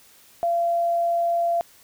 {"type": "tone", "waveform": "sine", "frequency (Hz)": 684, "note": "F5", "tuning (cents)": -36, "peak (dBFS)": -19, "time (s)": [0.43, 1.61], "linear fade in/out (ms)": 0, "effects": ["white hiss -53 dBFS RMS until 1.83 s"]}